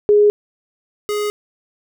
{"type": "tone pair in turn", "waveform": ["sine", "square"], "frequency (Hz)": [415.3, 417.1], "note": ["G#4", "G#4"], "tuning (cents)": [0, 7], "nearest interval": "unison", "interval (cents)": 7, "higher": "second", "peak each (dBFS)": [-8, -19], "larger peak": "first", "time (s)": [[0.09, 0.3], [1.09, 1.3]], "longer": "neither", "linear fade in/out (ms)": 0, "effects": []}